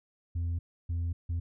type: tone bursts at uneven times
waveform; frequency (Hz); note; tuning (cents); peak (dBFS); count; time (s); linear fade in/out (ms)
sine; 85; F2; -46; -26; 3; 0.35-0.59 / 0.89-1.13 / 1.29-1.4; 10
effects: tanh soft clip ceiling -28 dBFS